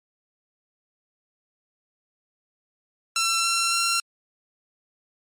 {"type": "tone with pitch steps", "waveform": "10% pulse", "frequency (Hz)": [1348, 1357.4, 1366.8], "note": ["E6", "F6", "F6"], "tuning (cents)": [38, -50, -38], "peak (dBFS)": -12, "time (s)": [3.16, 4], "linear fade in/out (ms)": 2, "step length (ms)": 280, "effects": ["MP3 64 kbps"]}